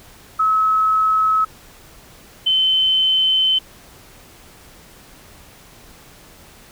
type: tone pair in turn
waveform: sine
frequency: 1289 / 3066 Hz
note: E6 / G7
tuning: -39 / -39 cents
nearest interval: octave + minor third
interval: 1500 cents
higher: second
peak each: -13 dBFS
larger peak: neither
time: 0.39-1.45 / 2.46-3.59 s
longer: second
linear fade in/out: 10 ms
effects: pink hiss -45 dBFS RMS until 6.71 s